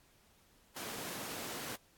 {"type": "high-pass noise", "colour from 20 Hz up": "pink", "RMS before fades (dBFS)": -43, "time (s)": [0.76, 1.76], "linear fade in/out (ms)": 5, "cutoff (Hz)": 190, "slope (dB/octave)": 12, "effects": ["pink hiss -67 dBFS RMS until 1.97 s", "AAC 64 kbps"]}